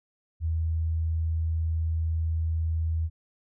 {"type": "tone", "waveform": "sine", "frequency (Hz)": 81, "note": "E2", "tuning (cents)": -30, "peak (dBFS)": -24, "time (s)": [0.4, 3.1], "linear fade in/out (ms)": 50, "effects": []}